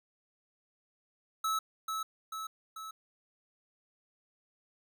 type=tone with echo; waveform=square; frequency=1300 Hz; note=E6; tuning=24 cents flat; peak=-30 dBFS; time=1.44-1.59 s; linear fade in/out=5 ms; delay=440 ms; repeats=3; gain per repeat=-4 dB; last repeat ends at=2.91 s; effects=none